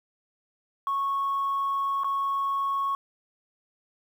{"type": "tone with dropouts", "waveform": "sine", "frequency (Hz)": 1103, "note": "C#6", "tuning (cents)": -9, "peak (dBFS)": -23, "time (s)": [0.87, 2.95], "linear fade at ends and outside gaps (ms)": 1, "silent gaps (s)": [2.035, 2.044], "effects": ["tanh soft clip ceiling -21 dBFS", "9-bit"]}